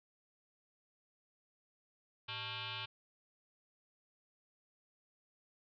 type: tone with frequency modulation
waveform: sine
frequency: 110 Hz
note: A2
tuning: in tune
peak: -40 dBFS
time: 2.28-2.86 s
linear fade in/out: 10 ms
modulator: 499 Hz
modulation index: 7.3
effects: none